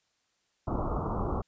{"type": "low-pass noise", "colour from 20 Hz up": "pink", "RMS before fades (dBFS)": -31, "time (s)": [0.67, 1.42], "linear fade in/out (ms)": 10, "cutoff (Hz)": 1300, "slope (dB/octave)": 96, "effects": ["white hiss -74 dBFS RMS until 1.47 s", "resampled to 16000 Hz"]}